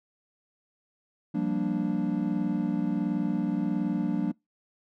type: chord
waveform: triangle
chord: G minor seventh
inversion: third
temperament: equal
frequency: 174.61 / 196 / 233.1 / 293.7 Hz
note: F3 / G3 / Bb3 / D4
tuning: 0 / 0 / 0 / 0 cents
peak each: -30 / -29 / -29 / -28 dBFS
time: 1.34-4.32 s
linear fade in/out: 10 ms
effects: noise-tail reverb RT60 0.2 s tail -25 dB re dry